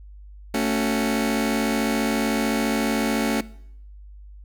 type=chord; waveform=sawtooth; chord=F# minor; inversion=first; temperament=just; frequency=222 / 277.5 / 370 Hz; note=A3 / C#4 / F#4; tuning=+16 / +2 / 0 cents; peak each=-20 / -21 / -25 dBFS; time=0.54-3.41 s; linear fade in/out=5 ms; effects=noise-tail reverb RT60 0.7 s tail -20 dB re dry + added 50 Hz sine -40 dBFS peak until 4.44 s